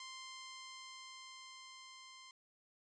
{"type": "tone with level ramp", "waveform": "10% pulse", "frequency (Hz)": 1046.5, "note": "C6", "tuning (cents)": 0, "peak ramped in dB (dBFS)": [-39, -46], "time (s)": [0, 2.31], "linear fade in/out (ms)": 2, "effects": ["resampled to 22050 Hz"]}